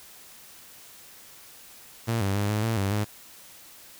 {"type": "tone with pitch steps", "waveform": "sawtooth", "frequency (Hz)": [115.1, 98.3, 102.1, 106.3, 113.2, 98.2, 104.7], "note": ["A#2", "G2", "G#2", "G#2", "A2", "G2", "G#2"], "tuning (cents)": [-22, 5, -29, 41, 50, 4, 15], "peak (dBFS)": -20, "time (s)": [2.07, 3.05], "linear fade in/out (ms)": 20, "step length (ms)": 140, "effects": ["white hiss -49 dBFS RMS until 3.99 s"]}